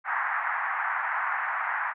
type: band-pass noise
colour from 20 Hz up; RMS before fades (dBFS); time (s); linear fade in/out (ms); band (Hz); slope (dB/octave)
white; -29; 0.04-1.94; 50; 790 to 1900; 48
effects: none